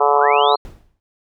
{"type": "harmonic tone", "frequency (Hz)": 144, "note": "D3", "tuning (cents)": -34, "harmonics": [3, 4, 5, 6, 7, 8, 9], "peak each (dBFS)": [-18, -22, -17, -19, -18, -22, -24], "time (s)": [0, 0.56], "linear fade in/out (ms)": 10}
{"type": "linear sweep", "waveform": "sine", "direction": "up", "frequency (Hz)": [698.5, 4263], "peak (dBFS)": -21, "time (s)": [0.13, 0.57], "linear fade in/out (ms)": 50}
{"type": "noise with exponential decay", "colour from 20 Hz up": "brown", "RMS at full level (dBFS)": -31, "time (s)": [0.65, 1], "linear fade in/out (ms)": 0, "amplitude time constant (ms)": 75}
{"effects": []}